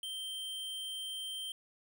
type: tone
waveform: square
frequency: 3136 Hz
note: G7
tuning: in tune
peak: -39 dBFS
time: 0.03-1.52 s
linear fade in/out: 2 ms
effects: none